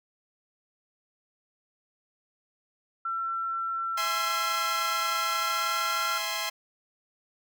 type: tone with pitch glide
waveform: sine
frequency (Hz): 1348 to 1367.6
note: E6 to F6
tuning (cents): +38 to -37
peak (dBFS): -28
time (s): 3.05-6.18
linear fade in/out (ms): 5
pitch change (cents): +25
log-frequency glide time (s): 5.25-6.07
type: chord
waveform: 10% pulse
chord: E augmented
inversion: none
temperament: equal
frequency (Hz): 659.3 / 830.6 / 1046.5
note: E5 / G#5 / B#5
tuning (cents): 0 / 0 / 0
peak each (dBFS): -27 / -27 / -23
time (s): 3.97-6.5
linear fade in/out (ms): 10
effects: none